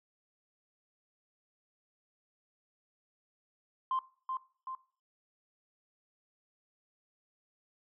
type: tone with echo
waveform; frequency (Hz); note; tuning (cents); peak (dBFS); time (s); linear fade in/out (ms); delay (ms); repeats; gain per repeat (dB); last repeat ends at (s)
sine; 1045; C6; -2; -28; 3.91-3.99; 2; 380; 2; -5; 4.75
effects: noise-tail reverb RT60 0.4 s tail -18 dB re dry + tanh soft clip ceiling -25 dBFS